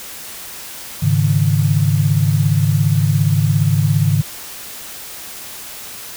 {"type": "chord", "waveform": "sine", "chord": "Ab suspended fourth", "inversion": "none", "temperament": "just", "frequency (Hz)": [103.83, 138.43, 155.74], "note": ["Ab2", "Db3", "Eb3"], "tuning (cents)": [0, -2, 2], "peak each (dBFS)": -16, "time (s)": [1.02, 4.22], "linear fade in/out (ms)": 10, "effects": ["white hiss -32 dBFS RMS until 6.16 s"]}